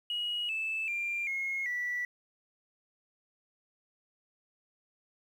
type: tone with pitch steps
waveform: sine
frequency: 2900 / 2629 / 2383 / 2160 / 1958 Hz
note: F#7 / E7 / D7 / C#7 / B6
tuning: -35 / -5 / +25 / -45 / -15 cents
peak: -30 dBFS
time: 0.1-2.05 s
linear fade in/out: 2 ms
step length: 390 ms
effects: tanh soft clip ceiling -26 dBFS + 10-bit